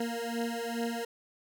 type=beating tone pair; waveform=20% pulse; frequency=231.9 / 234.3 Hz; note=A#3 / A#3; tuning=-9 / +9 cents; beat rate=2.4 Hz; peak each=-30 dBFS; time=0-1.05 s; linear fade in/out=5 ms; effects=none